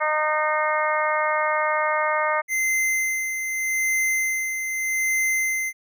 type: harmonic tone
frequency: 306.5 Hz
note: D#4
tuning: 26 cents flat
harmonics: 2 / 3 / 4 / 5 / 6 / 7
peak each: -25 / -26 / -25 / -31 / -29 / -28 dBFS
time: 0-2.42 s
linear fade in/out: 20 ms
type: tone with tremolo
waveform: square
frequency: 2073 Hz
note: C7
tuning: 17 cents flat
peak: -20 dBFS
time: 2.48-5.73 s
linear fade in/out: 50 ms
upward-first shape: sine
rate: 0.82 Hz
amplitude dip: 50%
effects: none